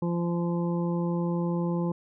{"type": "harmonic tone", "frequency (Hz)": 172.1, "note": "F3", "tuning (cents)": -25, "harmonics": [1, 2, 3, 5, 6], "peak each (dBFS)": [-26, -32, -36, -40, -42], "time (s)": [0.02, 1.92], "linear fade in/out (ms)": 5, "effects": []}